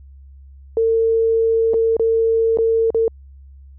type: tone with dropouts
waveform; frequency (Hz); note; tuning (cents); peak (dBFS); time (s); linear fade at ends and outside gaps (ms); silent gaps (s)
sine; 452.4; A4; +48; -13; 0.77-3.08; 1; 1.735-1.741 / 1.967-1.996 / 2.573-2.586 / 2.904-2.946
effects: added 68 Hz sine -39 dBFS peak until 3.78 s